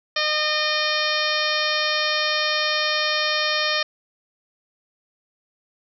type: harmonic tone with a mistuned harmonic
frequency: 610 Hz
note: D#5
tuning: 34 cents flat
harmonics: 1 / 2 / 3 / 4 / 5 / 6 / 7 / 8 / 9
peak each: -28 / -28 / -26 / -28 / -29 / -29 / -29 / -31 / -30 dBFS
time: 0.16-3.83 s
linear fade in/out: 5 ms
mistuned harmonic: 5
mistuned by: +22 cents
effects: none